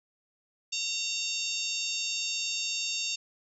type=harmonic tone; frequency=917 Hz; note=A#5; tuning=29 cents flat; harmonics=3 / 4 / 5 / 6 / 7 / 8; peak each=-35 / -36 / -37 / -38 / -38 / -39 dBFS; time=0.72-3.16 s; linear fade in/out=10 ms; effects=none